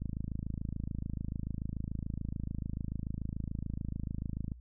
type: click train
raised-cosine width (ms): 5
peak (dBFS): -24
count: 122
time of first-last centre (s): 0.02-4.518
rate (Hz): 26.9
effects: added 60 Hz sine -49 dBFS peak until 4.6 s